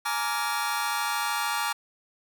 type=chord; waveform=sawtooth; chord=Bb dominant seventh; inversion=third; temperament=just; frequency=839.1 / 932.3 / 1165.4 / 1398.5 Hz; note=Ab5 / Bb5 / D6 / F6; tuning=+18 / 0 / -14 / +2 cents; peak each=-28 dBFS; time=0.05-1.73 s; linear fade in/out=10 ms; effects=none